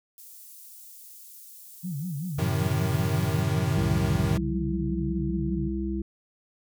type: high-pass noise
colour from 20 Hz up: white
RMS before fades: -47 dBFS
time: 0.18-3.42 s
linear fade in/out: 0 ms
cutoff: 8200 Hz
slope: 12 dB/octave
type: tone with vibrato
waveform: sine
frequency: 160 Hz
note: D#3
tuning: 49 cents sharp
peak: -29 dBFS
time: 1.83-5.69 s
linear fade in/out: 20 ms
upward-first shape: sine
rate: 5.2 Hz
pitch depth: 260 cents each way
type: chord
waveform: square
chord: F# diminished seventh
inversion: none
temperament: equal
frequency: 92.5 / 110 / 130.81 / 155.56 Hz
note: F#2 / A2 / C3 / Eb3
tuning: 0 / 0 / 0 / 0 cents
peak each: -30 / -30 / -31 / -31 dBFS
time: 2.38-4.38 s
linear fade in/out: 10 ms
type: harmonic tone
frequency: 66.1 Hz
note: C2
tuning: 18 cents sharp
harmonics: 1 / 3 / 5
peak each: -31 / -31 / -31 dBFS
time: 3.77-6.02 s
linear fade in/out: 5 ms
effects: none